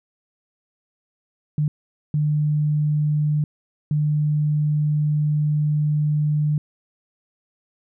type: tone bursts at uneven times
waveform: sine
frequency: 150 Hz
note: D3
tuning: 37 cents sharp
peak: -17 dBFS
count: 3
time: 1.58-1.68 / 2.14-3.44 / 3.91-6.58 s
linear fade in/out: 2 ms
effects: none